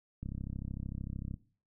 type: click train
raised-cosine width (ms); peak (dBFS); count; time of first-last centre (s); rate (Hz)
5; -27; 38; 0.23-1.341; 33.3
effects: noise-tail reverb RT60 0.4 s tail -17 dB re dry